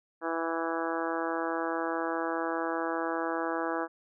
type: harmonic tone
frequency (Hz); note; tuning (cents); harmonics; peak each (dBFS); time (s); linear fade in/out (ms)
164.9; E3; +1; 2 / 3 / 4 / 5 / 6 / 7 / 8 / 9 / 10; -34 / -36 / -37 / -38 / -39 / -39 / -40 / -41 / -41; 0.21-3.88; 50
effects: none